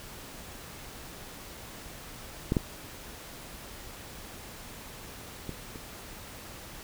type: clicks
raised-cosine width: 3 ms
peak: -12 / -11 / -22 / -30 dBFS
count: 4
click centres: 2.521 / 2.568 / 5.493 / 5.758 s
effects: pink hiss -45 dBFS RMS until 6.83 s